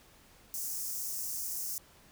white high-pass noise, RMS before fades -37 dBFS, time 0.54-1.78 s, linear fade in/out 0 ms, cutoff 5300 Hz, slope 48 dB/octave, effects pink hiss -60 dBFS RMS until 2.11 s

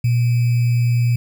sine tone with sample-and-hold, 120 Hz, B2, 49 cents flat, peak -13 dBFS, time 0.04-1.16 s, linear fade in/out 5 ms, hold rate 2450 Hz, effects none

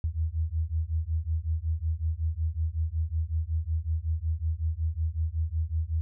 sine beating tone pair, 77.78 / 83.18 Hz, D#2 / E2, 0 / +16 cents, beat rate 5.4 Hz, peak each -29 dBFS, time 0.04-6.01 s, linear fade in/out 0 ms, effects none

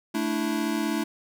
square chord, A suspended fourth, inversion none, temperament equal, 220 / 293.7 / 329.6 Hz, A3 / D4 / E4, 0 / 0 / 0 cents, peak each -30 dBFS, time 0.14-1.04 s, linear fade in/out 10 ms, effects none

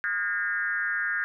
sine tone with frequency modulation, 1622 Hz, G#6, 41 cents flat, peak -25 dBFS, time 0.04-1.24 s, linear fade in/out 0 ms, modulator 193 Hz, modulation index 1.2, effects none

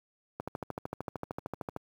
click train, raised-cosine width 1 ms, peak -21 dBFS, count 19, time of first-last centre 0.4-1.764 s, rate 13.2 Hz, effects high-pass 80 Hz 12 dB/octave + 9-bit

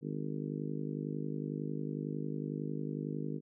harmonic tone, 51 Hz, G#1, 31 cents flat, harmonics 3 / 4 / 5 / 6 / 7 / 8 / 9, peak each -39 / -43 / -41 / -43 / -48 / -46 / -48 dBFS, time 0.01-3.41 s, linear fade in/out 50 ms, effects none

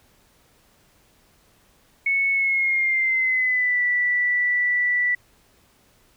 sine tone with pitch glide, 2206 to 1965.3 Hz, C#7 to B6, -9 to -9 cents, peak -18 dBFS, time 2.06-5.15 s, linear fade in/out 5 ms, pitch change -200 cents, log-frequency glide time 2.32-3.82 s, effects pink hiss -59 dBFS RMS until 6.16 s

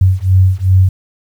sine beating tone pair, 92.5 / 95.1 Hz, F#2 / F#2, 0 / +48 cents, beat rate 2.6 Hz, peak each -10 dBFS, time 0.01-0.89 s, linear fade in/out 5 ms, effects 7-bit

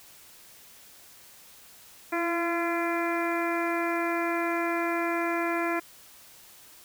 harmonic tone with a mistuned harmonic, 341.4 Hz, F4, 39 cents flat, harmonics 1 / 2 / 3 / 4 / 5 / 6 / 7, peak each -29 / -32 / -34 / -35 / -36 / -37 / -37 dBFS, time 2.12-5.8 s, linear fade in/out 10 ms, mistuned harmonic 1, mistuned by -28 cents, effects white hiss -52 dBFS RMS until 6.84 s

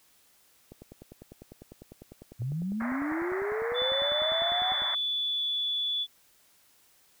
click train, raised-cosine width 2 ms, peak -32 dBFS, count 42, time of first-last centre 0.72-4.82 s, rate 10 Hz
sine linear sweep, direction up, 110 to 760 Hz, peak -29 dBFS, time 2.39-4.74 s, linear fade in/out 20 ms
white band-pass noise, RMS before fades -37 dBFS, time 2.8-4.95 s, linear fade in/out 5 ms, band 570 to 2100 Hz, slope 96 dB/octave
sine tone with pitch glide, 3491 to 3445 Hz, A7 to A7, -14 to -37 cents, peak -27 dBFS, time 3.74-6.07 s, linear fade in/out 50 ms, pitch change -23 cents, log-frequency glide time 3.98-5.62 s
effects white hiss -63 dBFS RMS until 7.2 s

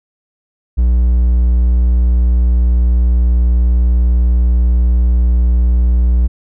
triangle tone, 60.1 Hz, B1, 46 cents flat, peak -6 dBFS, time 0.77-6.28 s, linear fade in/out 20 ms, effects none

